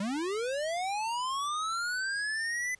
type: linear sweep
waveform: square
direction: up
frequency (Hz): 187.3 to 2023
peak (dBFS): -31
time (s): 0-2.75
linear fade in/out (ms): 5
effects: pink hiss -63 dBFS RMS until 2.79 s + resampled to 22050 Hz